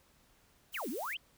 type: noise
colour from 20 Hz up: blue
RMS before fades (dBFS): -48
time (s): 0.72-1.15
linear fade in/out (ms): 20
type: exponential two-way sweep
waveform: sine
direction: down then up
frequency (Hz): 3279 to 213.2 to 3279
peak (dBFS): -36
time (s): 0.74-1.17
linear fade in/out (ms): 5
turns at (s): 0.89
effects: pink hiss -67 dBFS RMS until 1.37 s